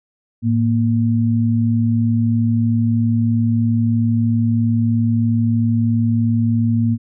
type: tone pair together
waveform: sine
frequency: 110.01 / 233.1 Hz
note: A2 / A#3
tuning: 0 / 0 cents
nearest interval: octave + minor second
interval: 1300 cents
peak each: -16 dBFS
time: 0.42-6.98 s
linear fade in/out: 50 ms
effects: none